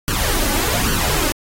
pink noise with flanger, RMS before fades -19 dBFS, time 0.08-1.32 s, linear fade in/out 0 ms, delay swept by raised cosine 0.66 to 3.46 ms, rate 1.2 Hz, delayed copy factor +0.7, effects AAC 48 kbps

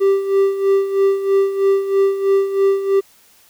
triangle tone with tremolo, 392 Hz, G4, in tune, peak -8 dBFS, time 0-3.01 s, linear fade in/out 20 ms, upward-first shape sine, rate 3.1 Hz, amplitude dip 70%, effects white hiss -51 dBFS RMS until 3.49 s

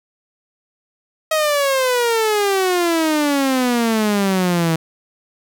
sawtooth exponential sweep, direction down, 637 to 160 Hz, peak -11 dBFS, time 1.31-4.76 s, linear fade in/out 5 ms, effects none

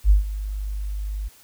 sine tone with ADSR envelope, 50.6 Hz, G#1, 44 cents flat, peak -9 dBFS, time 0.04-1.29 s, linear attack 61 ms, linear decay 130 ms, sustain -16 dB, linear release 19 ms, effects white hiss -52 dBFS RMS until 1.43 s

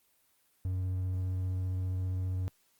triangle tone with vibrato, 92.5 Hz, F#2, in tune, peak -28 dBFS, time 0.65-2.48 s, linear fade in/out 0 ms, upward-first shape sine, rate 15 Hz, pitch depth 8 cents each way, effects white hiss -70 dBFS RMS until 2.79 s + Opus 24 kbps

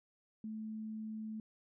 sine tone, 217.9 Hz, A3, 17 cents flat, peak -40 dBFS, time 0.44-1.4 s, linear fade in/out 2 ms, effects none

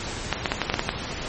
clicks, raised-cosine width 0.3 ms, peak -5 dBFS, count 8, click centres 0.327 / 0.458 / 0.519 / 0.617 / 0.699 / 0.741 / 0.794 / 0.891 s, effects pink hiss -32 dBFS RMS until 1.28 s + MP3 32 kbps

